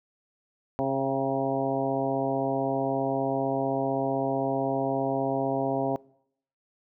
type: harmonic tone with a mistuned harmonic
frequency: 135.5 Hz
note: C#3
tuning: 39 cents flat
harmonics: 1 / 2 / 3 / 4 / 5 / 6 / 7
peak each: -35 / -30 / -33 / -31 / -30 / -34 / -36 dBFS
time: 0.79-5.96 s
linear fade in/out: 0 ms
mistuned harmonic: 6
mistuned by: -42 cents
effects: noise-tail reverb RT60 0.7 s tail -23 dB re dry